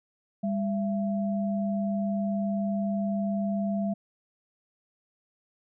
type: tone pair together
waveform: sine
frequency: 200.7 / 672 Hz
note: G3 / E5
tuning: +41 / +33 cents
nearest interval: octave + major sixth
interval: 2092 cents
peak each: -26 / -33 dBFS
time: 0.43-3.94 s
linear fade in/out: 10 ms
effects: none